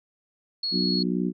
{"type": "tone", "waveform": "sine", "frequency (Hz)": 4334, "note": "C#8", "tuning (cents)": -40, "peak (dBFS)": -25, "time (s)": [0.63, 1.03], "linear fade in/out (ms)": 5}
{"type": "harmonic tone", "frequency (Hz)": 61, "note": "B1", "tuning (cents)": -21, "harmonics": [3, 4, 5, 6], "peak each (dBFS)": [-26, -28, -30, -32], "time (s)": [0.71, 1.33], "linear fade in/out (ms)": 50}
{"effects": []}